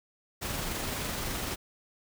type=noise with amplitude modulation; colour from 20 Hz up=pink; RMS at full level=-33 dBFS; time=0.41-1.56 s; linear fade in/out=20 ms; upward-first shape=sine; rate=23.6 Hz; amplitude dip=25%; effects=none